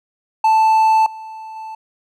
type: tone with level steps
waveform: triangle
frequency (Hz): 880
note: A5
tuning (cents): 0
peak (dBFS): -8 / -28 / -26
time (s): 0.44-1.75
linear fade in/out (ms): 5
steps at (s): 1.06 / 1.56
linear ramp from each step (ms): 2
effects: none